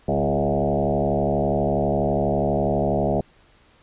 sine tone with frequency modulation, 406.2 Hz, G#4, 38 cents flat, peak -18 dBFS, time 0.08-3.21 s, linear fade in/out 5 ms, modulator 72.2 Hz, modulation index 4.4, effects pink hiss -56 dBFS RMS until 3.82 s + resampled to 8000 Hz

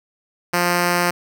5% pulse tone, 175.6 Hz, F3, 10 cents sharp, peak -5 dBFS, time 0.53-1.11 s, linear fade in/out 10 ms, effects none

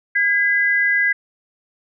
sine tone pair together, 1633.5 / 2006 Hz, G#6 / B6, -29 / +26 cents, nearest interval major third, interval 355 cents, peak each -17 dBFS, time 0.15-1.13 s, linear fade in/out 10 ms, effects none

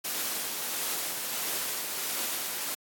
white noise with tremolo, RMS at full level -31 dBFS, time 0.04-2.75 s, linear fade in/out 10 ms, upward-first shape triangle, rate 1.5 Hz, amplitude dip 35%, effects high-pass 200 Hz 12 dB/octave + AAC 64 kbps

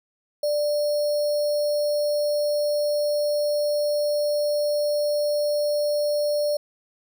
sine tone with sample-and-hold, 590 Hz, D5, 8 cents sharp, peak -20 dBFS, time 0.43-6.57 s, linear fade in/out 5 ms, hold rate 4900 Hz, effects none

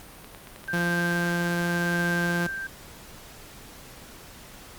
clicks, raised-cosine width 0.3 ms, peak -27 dBFS, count 10, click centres 0.245 / 0.348 / 0.472 / 0.561 / 0.641 / 0.678 / 0.771 / 0.831 / 1.299 / 1.415 s
sine tone with tremolo, 1572 Hz, G6, 4 cents sharp, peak -26 dBFS, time 0.68-2.67 s, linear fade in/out 5 ms, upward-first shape sine, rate 0.89 Hz, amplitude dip 40%
sawtooth tone, 172.8 Hz, F3, 18 cents flat, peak -21 dBFS, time 0.73-2.47 s, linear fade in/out 5 ms
effects pink hiss -46 dBFS RMS until 4.78 s + Opus 48 kbps

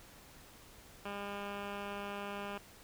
10% pulse tone with low-pass filter, 201.9 Hz, G#3, 49 cents flat, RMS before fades -42 dBFS, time 1.05-2.58 s, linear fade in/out 5 ms, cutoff 2300 Hz, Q 2.7, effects pink hiss -57 dBFS RMS until 2.83 s

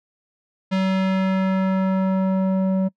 square tone with low-pass filter sweep, 189.8 Hz, F#3, 44 cents sharp, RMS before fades -20 dBFS, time 0.71-2.89 s, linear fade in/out 20 ms, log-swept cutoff 3600 to 570 Hz, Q 0.99, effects noise-tail reverb RT60 0.1 s tail -24 dB re dry

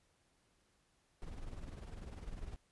brown noise with tremolo, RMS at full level -43 dBFS, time 1.22-2.56 s, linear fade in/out 0 ms, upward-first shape triangle, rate 20 Hz, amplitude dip 70%, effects pink hiss -75 dBFS RMS until 2.71 s + resampled to 24000 Hz

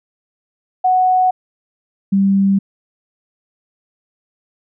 sine tone pair in turn, 740 / 196 Hz, F#5 / G3, 0 / 0 cents, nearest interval octave + major seventh, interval 2300 cents, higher first, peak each -10 dBFS, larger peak neither, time 0.84-1.31 / 2.12-2.59 s, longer neither, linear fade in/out 10 ms, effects none

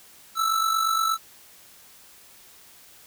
square tone with amplitude modulation, 1318.5 Hz, E6, in tune, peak -19 dBFS, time 0.35-1.18 s, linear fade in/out 50 ms, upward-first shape sine, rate 48.5 Hz, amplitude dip 60%, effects white hiss -51 dBFS RMS until 3.06 s

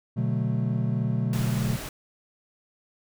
triangle chord, B minor seventh, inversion none, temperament equal, 123.47 / 146.83 / 185 / 220 Hz, B2 / D3 / F#3 / A3, 0 / 0 / 0 / 0 cents, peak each -24 / -28 / -29 / -29 dBFS, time 0.16-1.77 s, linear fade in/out 20 ms
pink noise, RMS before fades -36 dBFS, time 1.33-1.89 s, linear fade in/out 2 ms
effects none

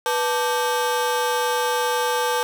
30% pulse ring-modulated tone, 686 Hz, F5, 31 cents flat, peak -14 dBFS, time 0.06-2.43 s, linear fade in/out 0 ms, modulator 195 Hz, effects none

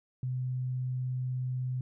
sine tone, 127.4 Hz, C3, 46 cents flat, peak -30 dBFS, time 0.23-1.81 s, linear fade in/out 2 ms, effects none

